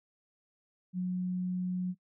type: tone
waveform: sine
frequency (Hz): 181.9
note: F#3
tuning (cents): -29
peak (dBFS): -30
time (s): 0.93-1.95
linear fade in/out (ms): 50
effects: noise-tail reverb RT60 0.1 s tail -24 dB re dry

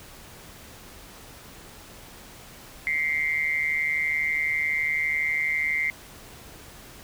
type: tone with amplitude modulation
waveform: sine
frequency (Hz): 2093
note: C7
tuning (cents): 0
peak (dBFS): -19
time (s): 2.87-5.9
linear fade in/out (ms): 0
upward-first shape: sine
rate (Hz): 152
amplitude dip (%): 80
effects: pink hiss -46 dBFS RMS until 7.03 s

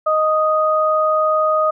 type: tone pair together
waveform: sine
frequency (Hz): 622.3 / 1244.6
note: D#5 / D#6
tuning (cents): 0 / 0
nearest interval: octave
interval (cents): 1200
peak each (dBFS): -16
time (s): 0.06-1.71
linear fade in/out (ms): 10
effects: none

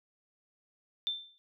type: tone with exponential decay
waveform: sine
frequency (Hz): 3559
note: A7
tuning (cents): +19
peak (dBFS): -27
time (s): 1.07-1.38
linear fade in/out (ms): 0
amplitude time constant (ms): 67
effects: none

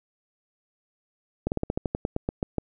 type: slowing click train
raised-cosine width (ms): 2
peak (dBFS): -12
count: 13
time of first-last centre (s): 1.47-2.583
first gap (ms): 49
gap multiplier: 1.11
effects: none

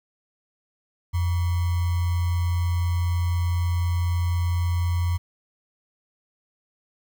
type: tone with sample-and-hold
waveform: sine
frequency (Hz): 87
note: F2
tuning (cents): -6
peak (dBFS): -20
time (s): 1.13-5.18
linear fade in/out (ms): 20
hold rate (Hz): 1050
effects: none

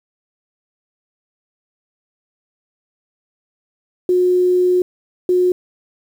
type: tone bursts at uneven times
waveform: sine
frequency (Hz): 362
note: F#4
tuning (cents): -38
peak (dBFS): -11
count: 2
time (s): 4.09-4.82 / 5.29-5.52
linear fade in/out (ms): 2
effects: 7-bit

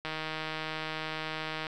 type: click train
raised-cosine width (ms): 0.3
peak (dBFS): -19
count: 255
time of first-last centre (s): 0.05-1.668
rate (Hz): 157
effects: none

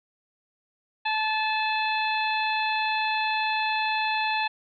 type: harmonic tone with a mistuned harmonic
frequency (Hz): 869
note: A5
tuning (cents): -22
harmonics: 1 / 2 / 3 / 4 / 5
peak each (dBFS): -26 / -31 / -29 / -35 / -36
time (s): 1.05-4.48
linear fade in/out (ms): 10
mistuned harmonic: 5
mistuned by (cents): -99
effects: none

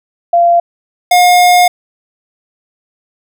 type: tone pair in turn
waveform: sine / square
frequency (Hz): 689 / 715.5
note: F5 / F5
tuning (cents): -24 / +42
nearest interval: minor second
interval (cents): 66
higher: second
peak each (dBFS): -5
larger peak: neither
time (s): 0.33-0.6 / 1.11-1.68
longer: second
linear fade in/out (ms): 5
effects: none

